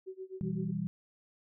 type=tone with tremolo; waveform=sine; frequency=377.4 Hz; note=F#4; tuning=34 cents sharp; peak=-38 dBFS; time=0.06-0.72 s; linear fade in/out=20 ms; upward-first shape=sine; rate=7.8 Hz; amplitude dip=95%
type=chord; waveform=sine; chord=E minor; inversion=second; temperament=equal; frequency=123.47 / 164.81 / 196 Hz; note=B2 / E3 / G3; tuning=0 / 0 / 0 cents; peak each=-41 / -35 / -35 dBFS; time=0.41-0.87 s; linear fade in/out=0 ms
effects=none